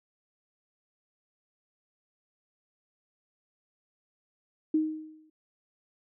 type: tone with exponential decay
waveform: sine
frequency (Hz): 312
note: D#4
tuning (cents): +5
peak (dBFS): -20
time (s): 4.74-5.3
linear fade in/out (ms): 5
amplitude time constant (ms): 120
effects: none